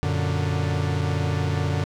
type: chord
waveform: 45% pulse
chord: Gb augmented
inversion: none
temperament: equal with one note detuned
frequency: 92.5 / 117.08 / 146.83 Hz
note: Gb2 / Bb2 / D3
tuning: 0 / +8 / 0 cents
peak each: -25 / -30 / -25 dBFS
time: 0.03-1.84 s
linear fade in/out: 0 ms
effects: low-pass 6000 Hz 12 dB/octave + 9-bit